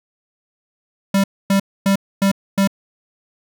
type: tone bursts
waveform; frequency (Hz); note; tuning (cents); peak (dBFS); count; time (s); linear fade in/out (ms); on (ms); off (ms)
square; 196.3; G3; +3; -13; 5; 1.14-2.675; 5; 99; 260
effects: none